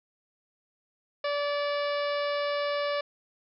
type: harmonic tone with a mistuned harmonic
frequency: 578 Hz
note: D5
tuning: 28 cents flat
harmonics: 1 / 2 / 3 / 4 / 5 / 6 / 7 / 8 / 9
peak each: -28 / -34 / -38 / -40 / -42 / -44 / -45 / -46 / -47 dBFS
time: 1.24-3.01 s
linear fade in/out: 5 ms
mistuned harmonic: 6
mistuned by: +34 cents
effects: none